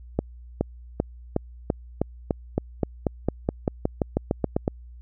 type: accelerating click train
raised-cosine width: 2 ms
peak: -8 dBFS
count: 20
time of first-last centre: 0.19-4.679 s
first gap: 420 ms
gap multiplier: 0.93
effects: added 60 Hz sine -41 dBFS peak until 5.01 s